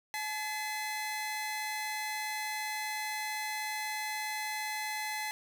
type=tone pair together; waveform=sawtooth; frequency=856.5 / 2037 Hz; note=A5 / C7; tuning=-47 / -47 cents; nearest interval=octave + minor third; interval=1500 cents; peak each=-33 / -34 dBFS; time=0.14-5.31 s; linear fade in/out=0 ms; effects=none